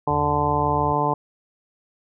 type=harmonic tone; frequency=146.83 Hz; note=D3; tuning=in tune; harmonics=1 / 2 / 3 / 4 / 5 / 6 / 7; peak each=-27 / -29 / -27 / -29 / -27 / -23 / -25 dBFS; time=0.07-1.14 s; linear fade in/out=5 ms
type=tone; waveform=sine; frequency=82.41 Hz; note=E2; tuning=in tune; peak=-30 dBFS; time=0.1-0.93 s; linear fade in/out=5 ms
effects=none